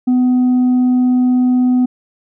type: tone with tanh clipping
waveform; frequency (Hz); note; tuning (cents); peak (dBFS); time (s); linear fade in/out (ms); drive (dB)
triangle; 250.9; B3; +28; -10; 0.07-1.86; 10; 7
effects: none